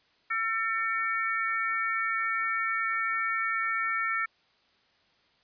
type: harmonic tone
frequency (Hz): 449.3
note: A4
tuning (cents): +36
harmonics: 3 / 4 / 5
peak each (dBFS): -30 / -31 / -32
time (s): 0.3-4.26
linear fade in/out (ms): 10
effects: white hiss -66 dBFS RMS until 5.43 s + resampled to 11025 Hz